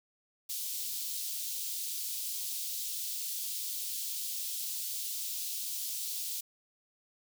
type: high-pass noise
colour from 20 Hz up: white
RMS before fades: -37 dBFS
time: 0.49-6.41 s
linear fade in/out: 10 ms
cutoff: 3400 Hz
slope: 24 dB/octave
effects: none

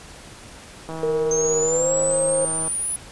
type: click train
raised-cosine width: 1 ms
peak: -19 dBFS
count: 289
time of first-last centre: 0.89-2.679 s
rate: 161 Hz
type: tone with pitch glide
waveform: sine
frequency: 466.2 to 532.4 Hz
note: A#4 to C5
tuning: 0 to +30 cents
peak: -19 dBFS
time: 1.03-2.45 s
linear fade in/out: 2 ms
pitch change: +230 cents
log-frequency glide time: 1.62-1.91 s
type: linear sweep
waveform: sine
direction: up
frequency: 6272 to 9956 Hz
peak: -22 dBFS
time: 1.31-2.96 s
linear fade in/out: 2 ms
effects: pink hiss -42 dBFS RMS until 3.11 s + resampled to 24000 Hz

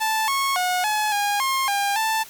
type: tone with pitch steps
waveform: sawtooth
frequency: 878 / 1096 / 727 / 851 / 817 / 1069 / 804 / 883 Hz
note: A5 / C#6 / F#5 / G#5 / G#5 / C6 / G5 / A5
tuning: -4 / -20 / -31 / +42 / -29 / +37 / +44 / +6 cents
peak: -16 dBFS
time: 0-2.24 s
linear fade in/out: 20 ms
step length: 280 ms
effects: white hiss -43 dBFS RMS until 2.29 s + MP3 96 kbps

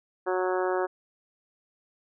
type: harmonic tone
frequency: 184.2 Hz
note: F#3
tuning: 7 cents flat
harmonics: 2 / 3 / 4 / 5 / 6 / 7 / 8 / 9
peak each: -27 / -31 / -33 / -35 / -37 / -38 / -39 / -40 dBFS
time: 0.26-0.87 s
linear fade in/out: 20 ms
effects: none

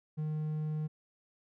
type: tone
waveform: triangle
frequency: 153.8 Hz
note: D#3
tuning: 20 cents flat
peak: -30 dBFS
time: 0.17-0.88 s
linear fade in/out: 20 ms
effects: none

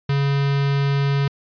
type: tone with notch filter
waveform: square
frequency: 140 Hz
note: C#3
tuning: 18 cents sharp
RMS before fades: -19 dBFS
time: 0.09-1.28 s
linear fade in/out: 5 ms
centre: 600 Hz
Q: 1.4
effects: resampled to 11025 Hz

